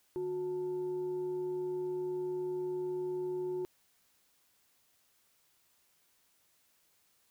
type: tone with frequency modulation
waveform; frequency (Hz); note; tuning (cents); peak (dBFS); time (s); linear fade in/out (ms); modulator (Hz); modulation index
sine; 365; F#4; -24; -33; 0.16-3.65; 0; 518; 0.25
effects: white hiss -71 dBFS RMS until 7.3 s